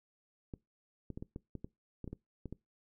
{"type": "clicks", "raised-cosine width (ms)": 3, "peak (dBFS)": -29, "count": 12, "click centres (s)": [0.538, 1.103, 1.175, 1.225, 1.361, 1.553, 1.645, 2.043, 2.077, 2.13, 2.457, 2.526], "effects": ["noise-tail reverb RT60 0.2 s tail -22 dB re dry"]}